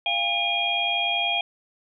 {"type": "tone cluster", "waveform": "sine", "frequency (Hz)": [695, 805, 2433, 3262], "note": ["F5", "G5", "D#7", "G#7"], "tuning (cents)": [-9, 46, -39, -32], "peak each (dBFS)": [-29, -31, -26, -25], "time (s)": [0.06, 1.41], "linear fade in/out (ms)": 2, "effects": []}